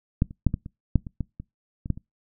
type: clicks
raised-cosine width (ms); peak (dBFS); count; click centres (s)
5; -7 / -27 / -6 / -13 / -24 / -6 / -23 / -15 / -23 / -21 / -11 / -26; 12; 0.221 / 0.309 / 0.467 / 0.541 / 0.661 / 0.957 / 1.068 / 1.207 / 1.4 / 1.859 / 1.903 / 1.975
effects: noise-tail reverb RT60 0.2 s tail -24 dB re dry